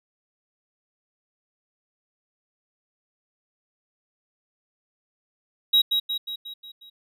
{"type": "tone with echo", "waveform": "triangle", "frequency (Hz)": 3825, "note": "A#7", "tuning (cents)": 44, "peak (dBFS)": -13, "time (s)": [5.73, 5.82], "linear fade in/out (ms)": 10, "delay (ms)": 180, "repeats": 6, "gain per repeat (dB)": -5, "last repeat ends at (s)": 6.9, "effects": []}